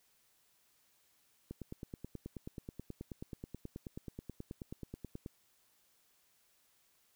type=click train; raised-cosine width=3 ms; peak=-30 dBFS; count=36; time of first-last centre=1.51-5.261 s; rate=9.33 Hz; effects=white hiss -72 dBFS RMS until 7.15 s

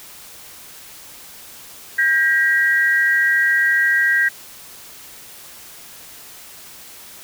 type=tone pair together; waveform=sine; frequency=1600 / 1907.1 Hz; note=G6 / A#6; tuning=+35 / +39 cents; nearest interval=minor third; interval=304 cents; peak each=-16 dBFS; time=1.98-4.29 s; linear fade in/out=10 ms; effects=white hiss -40 dBFS RMS until 7.23 s

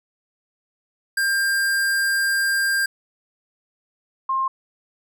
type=tone pair in turn; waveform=square / sine; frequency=1596 / 1062.3 Hz; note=G6 / C6; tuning=+31 / +26 cents; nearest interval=perfect fifth; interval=705 cents; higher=first; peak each=-19 dBFS; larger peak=neither; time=1.17-2.86 / 4.29-4.48 s; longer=first; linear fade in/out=5 ms; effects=none

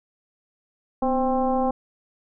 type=tone with frequency modulation; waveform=sine; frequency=521 Hz; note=C5; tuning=7 cents flat; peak=-19 dBFS; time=1.02-1.71 s; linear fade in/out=5 ms; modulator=269 Hz; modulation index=1.5; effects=none

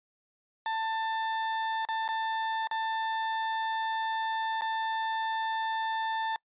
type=tone with dropouts; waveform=35% pulse; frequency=890 Hz; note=A5; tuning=20 cents sharp; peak=-27 dBFS; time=0.66-6.36 s; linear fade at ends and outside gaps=1 ms; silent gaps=1.851-1.887 / 2.079-2.088 / 2.672-2.712 / 4.61-4.619 s; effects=noise-tail reverb RT60 0.1 s tail -25 dB re dry + resampled to 8000 Hz

